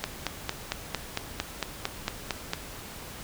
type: click train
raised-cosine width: 0.2 ms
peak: -10 dBFS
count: 12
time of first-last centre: 0.04-2.534 s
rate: 4.41 Hz
effects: pink hiss -42 dBFS RMS until 3.23 s